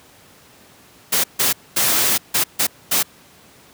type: noise bursts at uneven times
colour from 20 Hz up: white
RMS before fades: -17 dBFS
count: 6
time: 1.12-1.24 / 1.39-1.53 / 1.76-2.18 / 2.34-2.44 / 2.59-2.67 / 2.91-3.03 s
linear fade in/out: 10 ms
effects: pink hiss -48 dBFS RMS until 3.73 s + high-pass 100 Hz 12 dB/octave